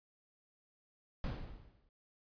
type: noise with exponential decay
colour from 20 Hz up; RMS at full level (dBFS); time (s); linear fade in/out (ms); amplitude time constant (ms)
brown; -34; 1.24-1.89; 1; 140
effects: resampled to 11025 Hz